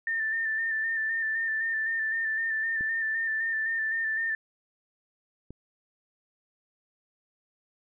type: tone with vibrato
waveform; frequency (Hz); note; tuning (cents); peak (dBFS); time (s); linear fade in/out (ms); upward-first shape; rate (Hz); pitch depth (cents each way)
sine; 1790; A6; +29; -26; 0.07-4.35; 2; square; 3.9; 25
type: clicks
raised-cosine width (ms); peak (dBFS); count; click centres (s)
3; -29; 2; 2.809 / 5.506
effects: none